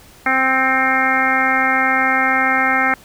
harmonic tone with a mistuned harmonic, 262.2 Hz, C4, 4 cents sharp, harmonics 1 / 2 / 3 / 4 / 5 / 6 / 7 / 8 / 9, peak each -24 / -28 / -20 / -29 / -20 / -21 / -21 / -19 / -30 dBFS, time 0.26-2.94 s, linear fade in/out 2 ms, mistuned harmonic 8, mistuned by +28 cents, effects pink hiss -45 dBFS RMS until 3.04 s

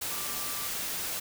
sine tone in noise, 1177 Hz, D6, 3 cents sharp, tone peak -44 dBFS, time 0.11-0.68 s, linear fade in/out 10 ms, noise white, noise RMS -34 dBFS, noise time 0.01-1.2 s, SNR -13 dB, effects none

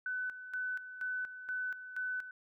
sine tone with tremolo, 1504 Hz, F#6, 28 cents sharp, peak -34 dBFS, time 0.06-2.31 s, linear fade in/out 2 ms, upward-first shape square, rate 2.1 Hz, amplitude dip 70%, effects none

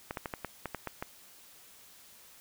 clicks, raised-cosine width 0.5 ms, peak -20 dBFS, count 9, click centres 0.109 / 0.172 / 0.258 / 0.338 / 0.447 / 0.657 / 0.747 / 0.873 / 1.025 s, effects white hiss -56 dBFS RMS until 2.4 s

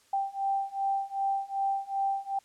sine beating tone pair, 784 / 786.6 Hz, G5 / G5, 0 / +6 cents, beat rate 2.6 Hz, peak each -31 / -30 dBFS, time 0.13-2.39 s, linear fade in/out 5 ms, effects white hiss -63 dBFS RMS until 2.44 s + low-pass 9000 Hz 12 dB/octave

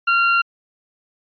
30% pulse tone, 1381 Hz, F6, 20 cents flat, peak -11 dBFS, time 0.07-0.42 s, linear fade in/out 10 ms, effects resampled to 11025 Hz

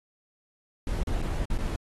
brown noise with dropouts, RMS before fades -28 dBFS, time 0.87-1.76 s, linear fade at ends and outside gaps 2 ms, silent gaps 1.033-1.071 / 1.22-1.224 / 1.455-1.501 / 1.576-1.586 s, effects AAC 32 kbps

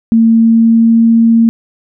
sine tone with pitch glide, 226.8 to 228.8 Hz, A#3 to A#3, -47 to -32 cents, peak -4 dBFS, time 0.12-1.49 s, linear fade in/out 0 ms, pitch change +15 cents, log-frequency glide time 0.29-1.04 s, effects none

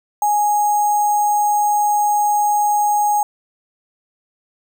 sine tone with sample-and-hold, 830.6 Hz, G#5, in tune, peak -13 dBFS, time 0.22-3.23 s, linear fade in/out 2 ms, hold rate 7350 Hz, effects none

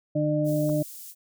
harmonic tone, 150.8 Hz, D3, 46 cents sharp, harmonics 1 / 2 / 4, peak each -26 / -26 / -26 dBFS, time 0.15-0.83 s, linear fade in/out 10 ms
white high-pass noise, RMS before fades -42 dBFS, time 0.44-1.15 s, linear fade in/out 50 ms, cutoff 7000 Hz, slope 12 dB/octave
clicks, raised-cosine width 1 ms, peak -30 dBFS, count 2, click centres 0.692 / 0.698 s
effects none

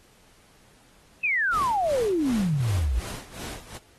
sine exponential sweep, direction down, 2624 to 55 Hz, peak -21 dBFS, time 1.23-3 s, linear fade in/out 10 ms
pink noise with tremolo, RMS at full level -36 dBFS, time 1.52-3.78 s, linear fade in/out 10 ms, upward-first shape sine, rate 2.7 Hz, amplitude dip 80%
effects pink hiss -58 dBFS RMS until 3.98 s + AAC 32 kbps

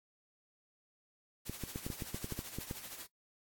white noise with tremolo, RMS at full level -45 dBFS, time 1.45-3.07 s, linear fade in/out 20 ms, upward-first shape sine, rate 13 Hz, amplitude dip 55%
clicks, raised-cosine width 3 ms, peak -26 dBFS, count 12, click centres 1.496 / 1.637 / 1.759 / 1.865 / 1.902 / 2.022 / 2.145 / 2.244 / 2.323 / 2.391 / 2.586 / 2.711 s
effects noise-tail reverb RT60 0.1 s tail -19 dB re dry + AAC 64 kbps

